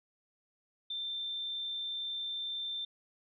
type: tone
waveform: sine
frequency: 3569 Hz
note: A7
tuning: 24 cents sharp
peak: -35 dBFS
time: 0.9-2.85 s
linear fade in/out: 5 ms
effects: none